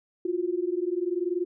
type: tone pair together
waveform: sine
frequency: 344.1 / 364.6 Hz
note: F4 / F#4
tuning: -26 / -25 cents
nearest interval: minor second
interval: 101 cents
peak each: -28 dBFS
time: 0.25-1.45 s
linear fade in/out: 5 ms
effects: none

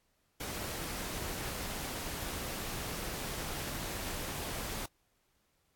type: noise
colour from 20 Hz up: pink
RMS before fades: -39 dBFS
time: 0.4-4.86 s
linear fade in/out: 5 ms
effects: pink hiss -75 dBFS RMS until 5.75 s + AAC 64 kbps

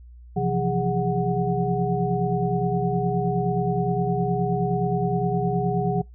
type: tone cluster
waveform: sine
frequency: 130.5 / 168.2 / 177.8 / 409.1 / 738 Hz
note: C3 / E3 / F3 / G#4 / F#5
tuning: -4 / +35 / +31 / -26 / -5 cents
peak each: -27 dBFS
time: 0.36-6.02 s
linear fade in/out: 10 ms
effects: noise-tail reverb RT60 0.2 s tail -26 dB re dry + added 60 Hz sine -42 dBFS peak until 6.14 s

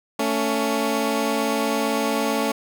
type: tone pair together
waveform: 15% pulse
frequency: 222.2 / 280 Hz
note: A3 / C#4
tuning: +17 / +18 cents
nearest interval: major third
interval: 401 cents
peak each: -17 dBFS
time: 0.19-2.52 s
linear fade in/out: 5 ms
effects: none

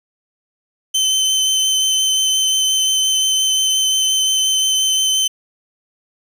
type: tone with vibrato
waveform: 25% pulse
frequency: 3073 Hz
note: G7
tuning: 35 cents flat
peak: -10 dBFS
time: 0.94-5.28 s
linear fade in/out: 10 ms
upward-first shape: sine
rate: 5.7 Hz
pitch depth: 9 cents each way
effects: none

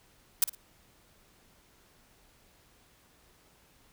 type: noise with echo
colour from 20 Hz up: blue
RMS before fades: -22 dBFS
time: 0.42-0.44 s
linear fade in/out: 2 ms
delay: 55 ms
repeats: 2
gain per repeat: -13 dB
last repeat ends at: 0.55 s
effects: pink hiss -63 dBFS RMS until 3.92 s

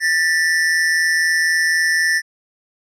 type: tone pair together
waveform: square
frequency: 1776.1 / 1940 Hz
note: A6 / B6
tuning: +16 / -31 cents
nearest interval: major second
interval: 153 cents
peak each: -16 / -21 dBFS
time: 0-2.22 s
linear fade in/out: 50 ms
effects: low-pass 9000 Hz 12 dB/octave

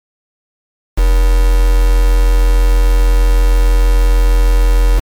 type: tone with quantisation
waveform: sine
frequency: 43.18 Hz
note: F1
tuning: 19 cents flat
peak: -6 dBFS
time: 0.97-5 s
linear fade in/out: 20 ms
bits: 3
effects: MP3 96 kbps

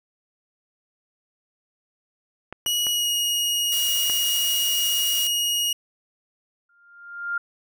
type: clicks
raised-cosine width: 0.5 ms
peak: -19 dBFS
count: 4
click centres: 2.526 / 2.662 / 2.868 / 4.098 s
type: tone with pitch glide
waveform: sawtooth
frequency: 2911 to 2878 Hz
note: F#7 to F#7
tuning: -29 to -49 cents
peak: -18 dBFS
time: 2.66-5.73 s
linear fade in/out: 5 ms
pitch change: -20 cents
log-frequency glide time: 2.92-3.1 s
type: noise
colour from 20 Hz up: blue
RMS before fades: -29 dBFS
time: 3.72-5.27 s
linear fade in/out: 0 ms
type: tone with exponential growth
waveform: sine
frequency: 1400 Hz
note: F6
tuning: 4 cents sharp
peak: -21 dBFS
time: 6.69-7.38 s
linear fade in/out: 5 ms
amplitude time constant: 150 ms
effects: none

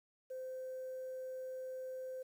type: tone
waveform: sine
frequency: 517 Hz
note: C5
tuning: 21 cents flat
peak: -40 dBFS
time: 0.3-2.23 s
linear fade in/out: 10 ms
effects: tanh soft clip ceiling -38 dBFS + 11-bit

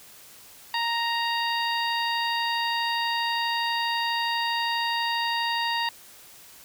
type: harmonic tone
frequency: 932.3 Hz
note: A#5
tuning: in tune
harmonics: 1 / 2 / 3 / 4 / 5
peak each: -27 / -30 / -32 / -33 / -34 dBFS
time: 0.74-5.89 s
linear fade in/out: 2 ms
effects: white hiss -49 dBFS RMS until 6.64 s

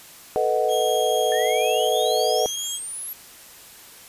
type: chord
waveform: sine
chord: B dominant seventh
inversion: third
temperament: equal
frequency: 440 / 493.9 / 622.3 / 740 Hz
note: A4 / B4 / D#5 / F#5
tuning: 0 / 0 / 0 / 0 cents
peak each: -24 dBFS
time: 0.36-2.46 s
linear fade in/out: 0 ms
type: tone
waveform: sawtooth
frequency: 3262 Hz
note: G#7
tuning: 32 cents flat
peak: -25 dBFS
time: 0.68-2.8 s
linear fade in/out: 50 ms
type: exponential sweep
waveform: sine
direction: up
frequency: 1760 to 11840 Hz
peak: -30 dBFS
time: 1.32-3.13 s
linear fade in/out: 0 ms
effects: white hiss -45 dBFS RMS until 4.08 s + resampled to 32000 Hz

